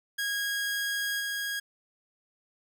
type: tone with level steps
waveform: sawtooth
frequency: 1641 Hz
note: G#6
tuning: 21 cents flat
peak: -25 / -27 dBFS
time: 0.18-1.6 s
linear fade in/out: 10 ms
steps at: 1.19 s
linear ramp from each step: 20 ms
effects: none